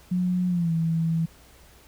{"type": "tone with pitch glide", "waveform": "sine", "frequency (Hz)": [180.7, 163.8], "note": ["F#3", "E3"], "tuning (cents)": [-41, -11], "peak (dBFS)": -21, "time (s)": [0.11, 1.26], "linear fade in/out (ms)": 10, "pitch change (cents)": -170, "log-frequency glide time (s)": [0.48, 0.72], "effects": ["added 60 Hz sine -54 dBFS peak until 1.87 s", "pink hiss -54 dBFS RMS until 1.87 s"]}